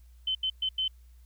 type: tone bursts at uneven times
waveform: sine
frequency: 3063 Hz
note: G7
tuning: 41 cents flat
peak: -26 dBFS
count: 4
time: 0.27-0.35 / 0.43-0.5 / 0.62-0.69 / 0.78-0.88 s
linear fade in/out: 5 ms
effects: added 60 Hz sine -51 dBFS peak until 1.25 s + white hiss -70 dBFS RMS until 1.25 s